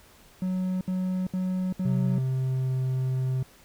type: tone bursts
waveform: triangle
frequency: 185 Hz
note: F#3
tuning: in tune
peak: -23 dBFS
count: 4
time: 0.42-2.184 s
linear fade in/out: 2 ms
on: 390 ms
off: 68 ms
type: tone with pitch glide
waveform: triangle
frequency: 130.81 to 129.91 Hz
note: C3 to C3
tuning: 0 to -12 cents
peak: -22 dBFS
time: 1.85-3.43 s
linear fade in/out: 5 ms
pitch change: -12 cents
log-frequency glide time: 2.36-2.78 s
effects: pink hiss -55 dBFS RMS until 3.64 s